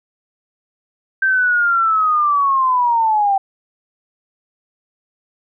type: linear sweep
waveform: sine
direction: down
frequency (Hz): 1568 to 772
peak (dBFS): -12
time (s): 1.22-3.38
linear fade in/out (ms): 5
effects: none